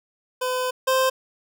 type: tone pair in turn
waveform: 25% pulse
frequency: 507 / 522.2 Hz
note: B4 / C5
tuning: +45 / -3 cents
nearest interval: minor second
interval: 52 cents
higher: second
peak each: -19 / -14 dBFS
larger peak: second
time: 0.41-0.71 / 0.87-1.1 s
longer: first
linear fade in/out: 10 ms
effects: none